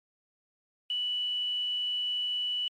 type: tone with quantisation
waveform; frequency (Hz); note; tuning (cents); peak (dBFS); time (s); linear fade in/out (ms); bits
sine; 2960; F#7; 0; -28; 0.9-2.68; 2; 9
effects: MP3 48 kbps